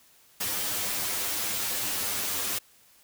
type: noise with comb filter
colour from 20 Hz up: white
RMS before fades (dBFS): -30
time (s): 0.4-2.59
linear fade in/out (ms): 10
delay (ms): 9.9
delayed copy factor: +0.85
effects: white hiss -59 dBFS RMS until 3.03 s